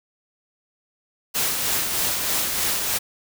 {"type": "noise with tremolo", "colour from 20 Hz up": "white", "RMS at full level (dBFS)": -22, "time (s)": [1.34, 2.99], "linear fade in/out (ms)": 20, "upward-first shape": "sine", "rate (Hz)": 3.2, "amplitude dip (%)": 35, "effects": []}